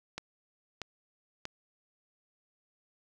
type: click train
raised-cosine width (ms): 0.2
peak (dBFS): -20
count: 3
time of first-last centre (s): 0.18-1.454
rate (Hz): 1.57
effects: none